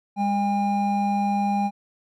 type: tone pair together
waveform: triangle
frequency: 202.6 / 807.1 Hz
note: G#3 / G#5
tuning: -43 / -50 cents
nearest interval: 2 octaves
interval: 2393 cents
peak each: -21 dBFS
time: 0.16-1.71 s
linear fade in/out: 50 ms
effects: none